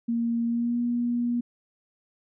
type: tone with pitch glide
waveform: sine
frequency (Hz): 233.1 to 239.8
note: A#3 to A#3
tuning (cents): 0 to +49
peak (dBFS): -23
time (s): 0.08-1.41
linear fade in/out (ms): 10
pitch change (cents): +49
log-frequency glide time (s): 0.46-0.79
effects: none